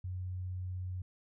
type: tone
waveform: sine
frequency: 91.6 Hz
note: F#2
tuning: 17 cents flat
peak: -36 dBFS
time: 0.04-1.02 s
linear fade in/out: 5 ms
effects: none